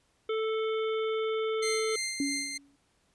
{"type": "harmonic tone", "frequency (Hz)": 440, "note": "A4", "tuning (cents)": 0, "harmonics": [1, 3, 5, 7, 8], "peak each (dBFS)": [-28, -38, -42, -45, -46], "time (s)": [0.29, 1.96], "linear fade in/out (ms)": 5}
{"type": "tone with tremolo", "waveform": "15% pulse", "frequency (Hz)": 2093, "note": "C7", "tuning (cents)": 0, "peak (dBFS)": -24, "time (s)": [1.62, 2.58], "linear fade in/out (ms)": 10, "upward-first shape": "sine", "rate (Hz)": 3.1, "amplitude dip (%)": 45}
{"type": "tone with exponential decay", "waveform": "sine", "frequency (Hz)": 281.1, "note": "C#4", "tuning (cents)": 24, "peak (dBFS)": -25, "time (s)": [2.2, 2.76], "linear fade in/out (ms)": 2, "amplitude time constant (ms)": 120}
{"effects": ["pink hiss -70 dBFS RMS until 3.14 s", "resampled to 24000 Hz"]}